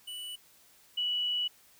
square / sine tone pair in turn, 2960 / 2946 Hz, F#7 / F#7, 0 / -8 cents, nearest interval unison, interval 8 cents, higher first, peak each -39 / -28 dBFS, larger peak second, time 0.07-0.36 / 0.97-1.48 s, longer second, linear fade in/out 10 ms, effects white hiss -61 dBFS RMS until 1.79 s

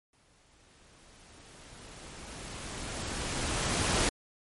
pink noise with exponential growth, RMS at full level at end -26 dBFS, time 0.13-4.09 s, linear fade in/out 1 ms, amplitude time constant 860 ms, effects MP3 48 kbps

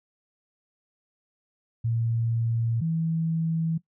sine tone pair in turn, 115.3 / 163.06 Hz, A#2 / E3, -19 / -19 cents, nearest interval tritone, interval 600 cents, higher second, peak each -23 dBFS, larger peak neither, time 1.84-2.81 / 2.81-3.78 s, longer neither, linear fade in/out 10 ms, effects noise-tail reverb RT60 0.1 s tail -18 dB re dry

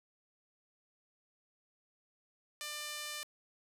sawtooth tone with high-pass filter, 596 Hz, D5, 25 cents sharp, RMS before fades -42 dBFS, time 2.61-3.23 s, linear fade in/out 0 ms, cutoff 2100 Hz, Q 0.57, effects low-pass 12000 Hz 12 dB/octave + 11-bit

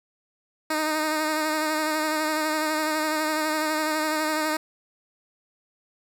10% pulse tone with vibrato, 309.6 Hz, D#4, 9 cents flat, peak -15 dBFS, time 0.7-4.57 s, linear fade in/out 5 ms, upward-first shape sine, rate 12 Hz, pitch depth 28 cents each way, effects none

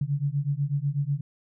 sine beating tone pair, 138.5 / 146.6 Hz, C#3 / D3, -1 / -3 cents, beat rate 8.1 Hz, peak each -27 dBFS, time 0.01-1.21 s, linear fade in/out 5 ms, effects none

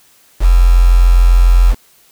sine tone with quantisation, 43.65 Hz, F1, in tune, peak -4 dBFS, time 0.4-1.75 s, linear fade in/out 50 ms, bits 4, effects white hiss -49 dBFS RMS until 2.11 s

